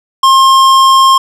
sine tone with hard clipping, 1066 Hz, C6, 32 cents sharp, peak -5 dBFS, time 0.23-1.18 s, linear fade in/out 5 ms, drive 14 dB, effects none

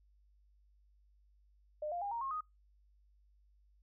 sine tone with pitch steps, 605 / 699 / 807.6 / 933 / 1078 / 1245.5 Hz, D#5 / F5 / G#5 / A#5 / C#6 / D#6, -49 / +1 / -49 / +1 / -49 / +1 cents, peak -36 dBFS, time 1.82-2.408 s, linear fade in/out 5 ms, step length 98 ms, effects noise-tail reverb RT60 0.2 s tail -26 dB re dry + added 50 Hz sine -65 dBFS peak until 3.82 s

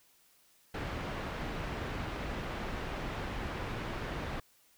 pink low-pass noise, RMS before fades -38 dBFS, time 0.74-4.4 s, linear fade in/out 5 ms, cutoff 2500 Hz, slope 12 dB/octave, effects white hiss -66 dBFS RMS until 4.77 s

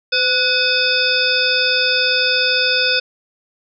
harmonic tone with a mistuned harmonic, 509 Hz, C5, 48 cents flat, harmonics 1 / 3 / 5 / 7 / 9 / 10, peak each -23 / -20 / -20 / -21 / -24 / -19 dBFS, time 0.12-3 s, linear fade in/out 10 ms, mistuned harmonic 3, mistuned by -58 cents, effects none

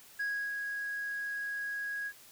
sine tone with ADSR envelope, 1654 Hz, G#6, 8 cents flat, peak -28 dBFS, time 0.19-2.13 s, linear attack 14 ms, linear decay 310 ms, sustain -5 dB, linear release 65 ms, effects tanh soft clip ceiling -30 dBFS + white hiss -56 dBFS RMS until 2.31 s

